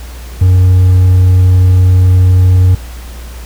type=tone with hard clipping; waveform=triangle; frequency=92 Hz; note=F#2; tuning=9 cents flat; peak=-4 dBFS; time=0.41-2.75 s; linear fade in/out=5 ms; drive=5 dB; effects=added 60 Hz sine -24 dBFS peak until 3.45 s + pink hiss -34 dBFS RMS until 3.45 s